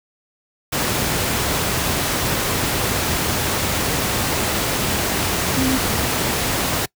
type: tone in noise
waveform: sine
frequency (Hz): 261.6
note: C4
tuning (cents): 0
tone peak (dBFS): -18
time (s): 5.57-5.78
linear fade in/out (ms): 10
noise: pink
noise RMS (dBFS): -20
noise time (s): 0.72-6.86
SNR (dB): -1
effects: noise-tail reverb RT60 0.1 s tail -24 dB re dry + high-pass 60 Hz 12 dB/octave